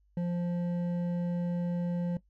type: tone with hard clipping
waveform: sine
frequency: 174.61 Hz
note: F3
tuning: in tune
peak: -30 dBFS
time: 0.17-2.17 s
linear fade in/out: 2 ms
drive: 7 dB
effects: noise-tail reverb RT60 0.1 s tail -17 dB re dry + added 50 Hz sine -64 dBFS peak until 2.29 s